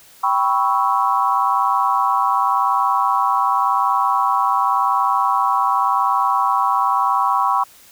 sine chord, C# half-diminished seventh, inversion second, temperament equal with one note detuned, 784 / 987.8 / 1108.7 / 1313.9 Hz, G5 / B5 / C#6 / E6, 0 / 0 / 0 / -6 cents, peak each -21 / -19 / -18 / -24 dBFS, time 0.23-7.64 s, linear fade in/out 10 ms, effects white hiss -47 dBFS RMS until 7.91 s

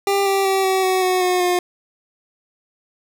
25% pulse tone with pitch steps, 397.2 / 391.3 / 385.4 / 379.7 / 374 / 368.5 / 363 / 357.6 Hz, G4 / G4 / G4 / F#4 / F#4 / F#4 / F#4 / F4, +23 / -3 / -29 / +45 / +19 / -7 / -33 / +41 cents, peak -12 dBFS, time 0.07-1.59 s, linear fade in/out 2 ms, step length 190 ms, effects none

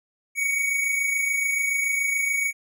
square tone pair together, 2217 / 2244 Hz, C#7 / C#7, 0 / +21 cents, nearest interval unison, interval 21 cents, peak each -31 / -23 dBFS, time 0.35-2.53 s, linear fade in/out 50 ms, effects none

